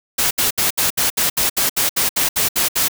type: noise bursts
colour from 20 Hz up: white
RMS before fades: -17 dBFS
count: 14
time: 0.18-2.884 s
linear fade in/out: 10 ms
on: 130 ms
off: 68 ms
effects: none